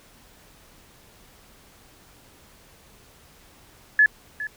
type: tone with echo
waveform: sine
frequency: 1713 Hz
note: A6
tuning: 47 cents flat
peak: -12 dBFS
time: 3.99-4.06 s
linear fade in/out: 2 ms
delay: 410 ms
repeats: 1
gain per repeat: -15 dB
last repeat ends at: 4.47 s
effects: pink hiss -53 dBFS RMS until 4.56 s